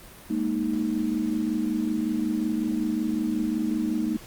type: chord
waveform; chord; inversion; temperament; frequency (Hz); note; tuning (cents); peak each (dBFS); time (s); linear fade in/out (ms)
sine; Ab suspended second; none; equal; 207.7 / 233.1 / 311.1; Ab3 / Bb3 / Eb4; 0 / 0 / 0; -30 / -27 / -27; 0.3-4.17; 5
effects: pink hiss -46 dBFS RMS until 4.26 s + Opus 32 kbps